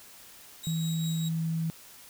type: tone with tremolo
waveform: 25% pulse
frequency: 3824 Hz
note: A#7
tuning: 43 cents sharp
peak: -33 dBFS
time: 0.63-1.29 s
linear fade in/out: 10 ms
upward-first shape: sine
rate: 5 Hz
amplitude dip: 30%
type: tone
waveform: sine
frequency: 162.9 Hz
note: E3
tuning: 20 cents flat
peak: -27 dBFS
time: 0.67-1.7 s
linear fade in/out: 0 ms
effects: white hiss -51 dBFS RMS until 2.09 s